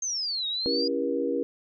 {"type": "exponential two-way sweep", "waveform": "sine", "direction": "down then up", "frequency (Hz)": [6460, 3729, 4903], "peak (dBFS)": -27, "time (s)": [0.02, 0.88], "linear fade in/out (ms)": 5, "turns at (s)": 0.47}
{"type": "chord", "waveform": "sine", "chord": "C# diminished seventh", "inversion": "none", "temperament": "just", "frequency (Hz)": [277.2, 332.6, 399.1, 479], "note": ["C#4", "E4", "G4", "Bb4"], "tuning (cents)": [0, 16, 31, 47], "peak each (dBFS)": [-30, -32, -32, -28], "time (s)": [0.66, 1.43], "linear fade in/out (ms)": 0}
{"effects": []}